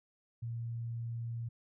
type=tone; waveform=sine; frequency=116.54 Hz; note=A#2; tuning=in tune; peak=-36 dBFS; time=0.42-1.49 s; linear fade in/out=10 ms; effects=none